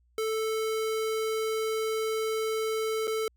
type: tone with dropouts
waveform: square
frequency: 440 Hz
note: A4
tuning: in tune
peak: -28 dBFS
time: 0.18-3.28 s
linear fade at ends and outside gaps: 2 ms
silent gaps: 3.072-3.077 s
effects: added 60 Hz sine -63 dBFS peak until 3.36 s